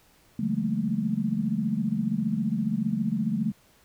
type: tone cluster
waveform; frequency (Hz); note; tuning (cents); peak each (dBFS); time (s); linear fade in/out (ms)
sine; 142.4 / 167.9 / 188 / 214.7 / 229.6; C#3 / E3 / F#3 / A3 / A#3; +47 / +32 / +28 / -42 / -26; -34 / -34 / -31 / -27 / -31; 0.39-3.52; 5
effects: pink hiss -60 dBFS RMS until 3.84 s